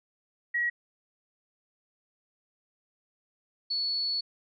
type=tone pair in turn; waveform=sine; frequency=1911 / 4416 Hz; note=A#6 / C#8; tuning=+43 / -7 cents; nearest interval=octave + minor third; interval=1450 cents; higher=second; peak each=-25 / -27 dBFS; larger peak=first; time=0.54-0.7 / 3.7-4.21 s; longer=second; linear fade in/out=10 ms; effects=none